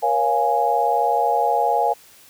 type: chord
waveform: sine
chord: Bb minor seventh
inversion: none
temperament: equal with one note detuned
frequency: 475.4 / 554.4 / 698.5 / 830.6 Hz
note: Bb4 / Db5 / F5 / Ab5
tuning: +34 / 0 / 0 / 0 cents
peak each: -24 / -25 / -21 / -19 dBFS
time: 0.02-1.94 s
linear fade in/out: 20 ms
effects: white hiss -49 dBFS RMS until 2.29 s